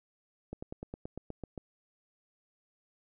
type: slowing click train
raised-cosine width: 2 ms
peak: -26 dBFS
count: 10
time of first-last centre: 0.53-1.578 s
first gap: 95 ms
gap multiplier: 1.05
effects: none